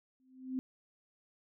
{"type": "tone with exponential growth", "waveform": "sine", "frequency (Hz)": 259.1, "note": "C4", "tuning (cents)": -17, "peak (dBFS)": -30, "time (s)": [0.2, 0.59], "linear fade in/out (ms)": 0, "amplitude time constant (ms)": 83, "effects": []}